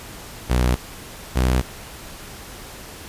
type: tone pair in turn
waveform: sawtooth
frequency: 61.74 / 63.15 Hz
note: B1 / B1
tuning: 0 / +39 cents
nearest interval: unison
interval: 39 cents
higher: second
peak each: -12 dBFS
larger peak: neither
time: 0.49-0.76 / 1.35-1.62 s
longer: neither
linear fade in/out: 20 ms
effects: pink hiss -38 dBFS RMS until 3.08 s + resampled to 32000 Hz